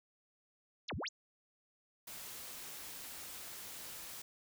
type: exponential two-way sweep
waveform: sine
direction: down then up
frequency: 7550 to 65.41 to 7550 Hz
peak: -38 dBFS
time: 0.88-1.09 s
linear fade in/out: 10 ms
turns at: 0.95 s
type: noise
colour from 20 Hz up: white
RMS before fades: -48 dBFS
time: 2.07-4.22 s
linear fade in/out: 5 ms
effects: none